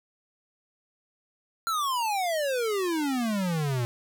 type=exponential sweep; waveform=square; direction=down; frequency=1380 to 116.6 Hz; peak=-26 dBFS; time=1.67-3.85 s; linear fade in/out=0 ms; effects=none